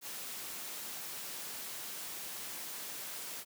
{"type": "high-pass noise", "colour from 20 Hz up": "white", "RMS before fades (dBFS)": -43, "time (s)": [0.01, 3.45], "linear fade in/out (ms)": 50, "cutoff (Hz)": 140, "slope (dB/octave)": 12, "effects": []}